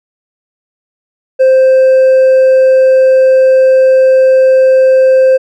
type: tone with hard clipping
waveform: sine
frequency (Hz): 523.3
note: C5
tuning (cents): 0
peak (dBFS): -4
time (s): 1.39-5.38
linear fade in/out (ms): 20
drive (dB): 2
effects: none